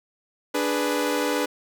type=chord; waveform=sawtooth; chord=G# diminished; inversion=second; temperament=equal; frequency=293.7 / 415.3 / 493.9 Hz; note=D4 / G#4 / B4; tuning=0 / 0 / 0 cents; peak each=-22 / -25 / -22 dBFS; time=0.54-1.46 s; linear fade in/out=10 ms; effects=none